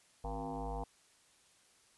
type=tone with frequency modulation; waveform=sine; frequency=370 Hz; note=F#4; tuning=in tune; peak=-37 dBFS; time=0.24-0.84 s; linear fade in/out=5 ms; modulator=106 Hz; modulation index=5.2; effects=white hiss -67 dBFS RMS until 1.97 s + resampled to 24000 Hz